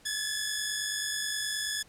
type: tone pair together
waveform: 10% pulse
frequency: 1687.6 / 1737 Hz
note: G#6 / A6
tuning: +27 / -23 cents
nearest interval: unison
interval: 50 cents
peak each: -24 dBFS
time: 0.05-1.83 s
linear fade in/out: 10 ms
effects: pink hiss -59 dBFS RMS until 1.88 s + low-pass 11000 Hz 12 dB/octave